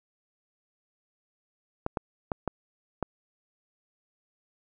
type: clicks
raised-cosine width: 1 ms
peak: -14 dBFS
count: 5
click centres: 1.864 / 1.972 / 2.318 / 2.477 / 3.027 s
effects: none